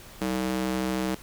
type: tone with high-pass filter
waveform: square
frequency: 63.8 Hz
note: C2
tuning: 43 cents flat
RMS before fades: -28 dBFS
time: 0.21-1.15 s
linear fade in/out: 5 ms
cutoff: 240 Hz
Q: 1.6
effects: pink hiss -47 dBFS RMS until 1.22 s